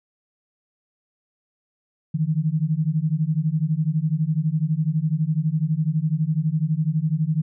sine beating tone pair, 150.7 / 162.7 Hz, D3 / E3, +45 / -22 cents, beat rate 12 Hz, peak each -22 dBFS, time 2.14-7.42 s, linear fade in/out 10 ms, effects none

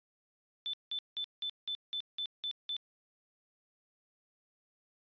sine tone bursts, 3520 Hz, A7, in tune, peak -34 dBFS, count 9, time 0.66-2.766 s, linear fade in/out 0 ms, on 74 ms, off 180 ms, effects resampled to 11025 Hz

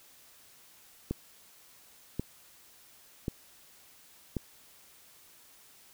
click train, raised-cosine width 3 ms, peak -18 dBFS, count 4, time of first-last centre 1.11-4.367 s, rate 0.921 Hz, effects white hiss -58 dBFS RMS until 5.93 s

